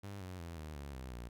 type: tone with pitch steps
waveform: sawtooth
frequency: 100 / 91.7 / 84.09 / 77.11 / 70.71 / 64.84 / 59.46 Hz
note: G2 / F#2 / E2 / D#2 / C#2 / C2 / A#1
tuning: +35 / -15 / +35 / -15 / +35 / -15 / +35 cents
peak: -40 dBFS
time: 0.03-1.29 s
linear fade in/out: 10 ms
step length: 180 ms
effects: none